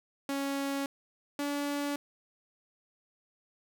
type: tone pair in turn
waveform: sawtooth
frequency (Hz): 277.2 / 287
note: C#4 / D4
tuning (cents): 0 / -40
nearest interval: minor second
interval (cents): 60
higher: second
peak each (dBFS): -27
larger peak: neither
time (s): 0.29-0.86 / 1.39-1.96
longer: neither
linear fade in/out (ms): 2
effects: 11-bit